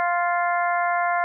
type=harmonic tone; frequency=349.2 Hz; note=F4; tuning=in tune; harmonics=2 / 3 / 4 / 5 / 6; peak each=-22 / -26 / -28 / -30 / -32 dBFS; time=0-1.24 s; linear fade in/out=0 ms; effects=none

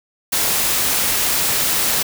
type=noise; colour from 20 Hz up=white; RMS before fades=-18 dBFS; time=0.32-2.03 s; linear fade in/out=10 ms; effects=none

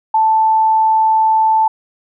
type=tone; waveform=sine; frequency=880 Hz; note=A5; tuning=in tune; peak=-9 dBFS; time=0.14-1.68 s; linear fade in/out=5 ms; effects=none

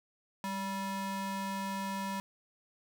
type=ring-modulated tone; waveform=square; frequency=387.7 Hz; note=G4; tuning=19 cents flat; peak=-32 dBFS; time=0.44-2.2 s; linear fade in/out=0 ms; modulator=585 Hz; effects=none

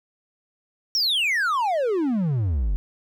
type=exponential sweep; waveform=triangle; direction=down; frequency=5680 to 42.96 Hz; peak=-18 dBFS; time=0.95-2.76 s; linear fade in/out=0 ms; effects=none

